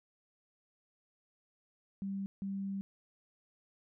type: tone bursts at uneven times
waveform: sine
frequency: 196 Hz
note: G3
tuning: in tune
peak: -35 dBFS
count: 2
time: 2.02-2.26 / 2.42-2.81 s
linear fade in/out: 0 ms
effects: none